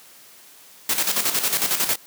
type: noise with tremolo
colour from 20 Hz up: white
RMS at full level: -20 dBFS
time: 0.89-1.96 s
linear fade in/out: 5 ms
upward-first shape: square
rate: 11 Hz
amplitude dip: 60%
effects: white hiss -48 dBFS RMS until 2.06 s + high-pass 150 Hz 12 dB/octave